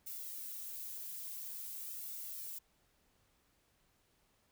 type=noise with flanger; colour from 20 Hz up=violet; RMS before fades=-45 dBFS; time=0.06-2.59 s; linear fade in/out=10 ms; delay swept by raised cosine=1.4 to 3 ms; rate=0.48 Hz; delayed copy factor=+0.55; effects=pink hiss -74 dBFS RMS until 4.51 s